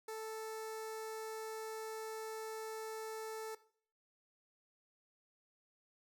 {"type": "tone with notch filter", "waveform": "sawtooth", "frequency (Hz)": 440, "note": "A4", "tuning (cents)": 0, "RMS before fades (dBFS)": -44, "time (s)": [0.08, 3.55], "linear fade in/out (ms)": 5, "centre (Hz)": 3000, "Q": 1.6, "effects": ["noise-tail reverb RT60 0.5 s tail -17 dB re dry"]}